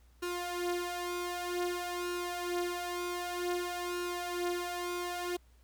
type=tone with flanger; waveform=sawtooth; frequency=353.1 Hz; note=F4; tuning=19 cents sharp; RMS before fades=-36 dBFS; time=0.22-5.37 s; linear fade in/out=10 ms; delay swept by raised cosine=0.73 to 4.83 ms; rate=0.53 Hz; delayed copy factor=+0.7; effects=added 60 Hz sine -59 dBFS peak until 5.63 s + pink hiss -70 dBFS RMS until 5.63 s

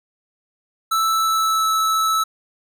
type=tone with pitch glide; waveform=square; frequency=1318.5 to 1307.1 Hz; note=E6 to E6; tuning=0 to -15 cents; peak=-17 dBFS; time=0.91-2.24 s; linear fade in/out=10 ms; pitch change=-15 cents; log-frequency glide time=1.12-1.73 s; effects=none

